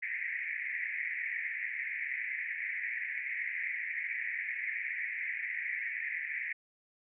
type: band-pass noise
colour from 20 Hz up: pink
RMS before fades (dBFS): -37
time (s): 0.02-6.53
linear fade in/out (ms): 10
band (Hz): 1800 to 2300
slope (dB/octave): 96
effects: none